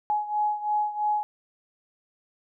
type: beating tone pair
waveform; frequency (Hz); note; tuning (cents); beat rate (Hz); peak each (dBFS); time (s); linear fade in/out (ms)
sine; 840 / 843; G#5 / G#5; +19 / +26; 3; -25 / -29; 0.1-1.23; 0
effects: none